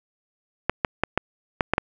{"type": "clicks", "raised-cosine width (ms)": 0.5, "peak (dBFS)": -4, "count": 7, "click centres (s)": [0.696, 0.848, 1.036, 1.176, 1.608, 1.736, 1.781], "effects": []}